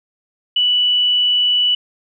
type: tone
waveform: sine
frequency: 2960 Hz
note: F#7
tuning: in tune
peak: -12 dBFS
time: 0.56-1.75 s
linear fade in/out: 5 ms
effects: none